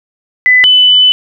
sine tone pair in turn, 2003 / 3001 Hz, B6 / F#7, +24 / +24 cents, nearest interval perfect fifth, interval 700 cents, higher second, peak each -3 dBFS, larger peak neither, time 0.46-0.64 / 0.64-1.12 s, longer second, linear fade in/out 0 ms, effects none

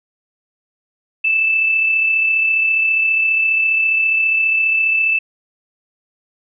sine tone with amplitude modulation, 2637 Hz, E7, in tune, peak -11 dBFS, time 1.24-5.19 s, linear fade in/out 10 ms, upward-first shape sine, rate 34.8 Hz, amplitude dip 35%, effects none

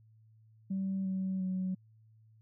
sine tone with pitch steps, 192.3 / 189.21 / 186.18 Hz, G3 / F#3 / F#3, -33 / +39 / +11 cents, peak -30 dBFS, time 0.7-1.75 s, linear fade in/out 10 ms, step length 350 ms, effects tanh soft clip ceiling -27 dBFS + added 110 Hz sine -59 dBFS peak until 2.41 s

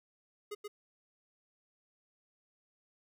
square tone with echo, 415.3 Hz, G#4, in tune, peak -39 dBFS, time 0.51-0.55 s, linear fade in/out 10 ms, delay 130 ms, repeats 1, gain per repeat -2 dB, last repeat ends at 0.68 s, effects none

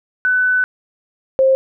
sine tone pair in turn, 1500 / 530.3 Hz, F#6 / C5, +23 / +23 cents, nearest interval octave + tritone, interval 1800 cents, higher first, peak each -12 / -9 dBFS, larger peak second, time 0.25-0.64 / 1.39-1.55 s, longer first, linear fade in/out 0 ms, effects none

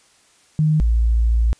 sine tone pair in turn, 154.5 / 57.04 Hz, D#3 / A#1, -12 / -37 cents, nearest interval octave + perfect fourth, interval 1725 cents, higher first, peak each -13 dBFS, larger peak neither, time 0.59-0.8 / 0.8-1.53 s, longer second, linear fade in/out 0 ms, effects white hiss -55 dBFS RMS until 1.59 s + resampled to 22050 Hz

